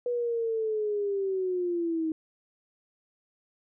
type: linear sweep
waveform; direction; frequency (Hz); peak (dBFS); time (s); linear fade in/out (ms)
sine; down; 489.6 to 314.2; -26; 0.06-2.12; 2
effects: none